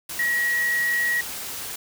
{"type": "tone in noise", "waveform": "sine", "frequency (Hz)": 1909, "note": "A#6", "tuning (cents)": 41, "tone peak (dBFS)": -20, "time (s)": [0.19, 1.21], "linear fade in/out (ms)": 5, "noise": "white", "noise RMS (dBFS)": -33, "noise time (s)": [0.09, 1.76], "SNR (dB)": 10, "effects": []}